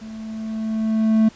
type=tone with level ramp; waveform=triangle; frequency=220 Hz; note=A3; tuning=in tune; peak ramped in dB=-31 to -9 dBFS; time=0.01-1.29 s; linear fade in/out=10 ms; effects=pink hiss -47 dBFS RMS until 1.35 s + resampled to 16000 Hz